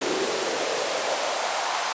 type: noise with high-pass filter sweep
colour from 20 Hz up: pink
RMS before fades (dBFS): -26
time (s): 0.01-1.93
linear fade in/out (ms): 10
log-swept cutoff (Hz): 350 to 850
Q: 2.8
effects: resampled to 16000 Hz